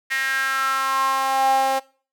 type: tone with high-pass filter sweep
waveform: sawtooth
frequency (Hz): 267.6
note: C4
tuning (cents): +39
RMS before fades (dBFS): -21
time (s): 0.1-1.8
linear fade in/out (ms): 20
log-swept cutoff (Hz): 1900 to 660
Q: 6.4
effects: noise-tail reverb RT60 0.4 s tail -22 dB re dry